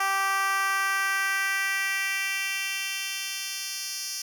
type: tone with high-pass filter sweep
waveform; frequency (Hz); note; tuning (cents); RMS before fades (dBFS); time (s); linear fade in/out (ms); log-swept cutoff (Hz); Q
10% pulse; 390; G4; -9; -28; 0-4.22; 5; 940 to 4900; 2
effects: none